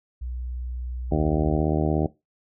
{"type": "tone with pitch glide", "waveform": "sine", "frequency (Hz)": [61.6, 61.99], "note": ["B1", "B1"], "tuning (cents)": [-4, 7], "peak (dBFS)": -29, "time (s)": [0.21, 1.61], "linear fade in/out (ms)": 10, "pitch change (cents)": 11, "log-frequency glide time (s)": [0.84, 1.28]}
{"type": "harmonic tone", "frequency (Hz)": 77, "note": "D#2", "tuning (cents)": -17, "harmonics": [1, 2, 3, 4, 5, 6, 7, 8, 9, 10], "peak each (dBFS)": [-27, -25, -29, -27, -29, -33, -35, -32, -35, -35], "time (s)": [1.11, 2.07], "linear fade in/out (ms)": 10}
{"effects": ["noise-tail reverb RT60 0.2 s tail -18 dB re dry"]}